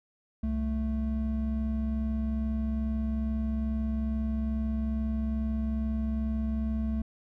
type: tone pair together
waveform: triangle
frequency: 65.88 / 220 Hz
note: C2 / A3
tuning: +12 / 0 cents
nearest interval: octave + major sixth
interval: 2088 cents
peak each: -28 dBFS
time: 0.43-7.02 s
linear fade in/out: 5 ms
effects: none